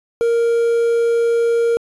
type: tone with quantisation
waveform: triangle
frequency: 466 Hz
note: A#4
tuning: 1 cent flat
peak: -11 dBFS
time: 0.21-1.77 s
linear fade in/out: 0 ms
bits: 6
effects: resampled to 22050 Hz